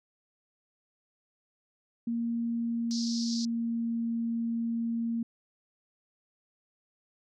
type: tone with pitch glide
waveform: sine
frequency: 233.1 to 231.1 Hz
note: A#3 to A#3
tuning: 0 to -15 cents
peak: -28 dBFS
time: 2.07-5.23 s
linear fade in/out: 5 ms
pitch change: -15 cents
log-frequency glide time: 2.48-4.09 s
type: band-pass noise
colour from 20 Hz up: white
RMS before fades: -38 dBFS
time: 2.91-3.45 s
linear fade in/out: 0 ms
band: 4400 to 5700 Hz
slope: 48 dB/octave
effects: none